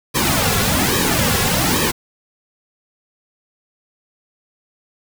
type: noise with flanger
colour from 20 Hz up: pink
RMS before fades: -17 dBFS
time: 0.14-1.92 s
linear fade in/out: 20 ms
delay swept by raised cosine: 1.4 to 3.3 ms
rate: 1.2 Hz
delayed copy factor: -0.85
effects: none